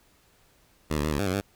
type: tone with pitch steps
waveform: 10% pulse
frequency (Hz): 77.2 / 72.8 / 77.7 / 71.8 / 100.4 / 92.3 / 99.7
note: D#2 / D2 / D#2 / D2 / G2 / F#2 / G2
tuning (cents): -13 / -15 / -2 / -39 / +42 / -4 / +30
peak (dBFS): -17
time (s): 0.9-1.411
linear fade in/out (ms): 10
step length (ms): 73
effects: pink hiss -62 dBFS RMS until 1.55 s